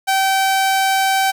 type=tone; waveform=sawtooth; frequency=772 Hz; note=G5; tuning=27 cents flat; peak=-10 dBFS; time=0.07-1.32 s; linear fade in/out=20 ms; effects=8-bit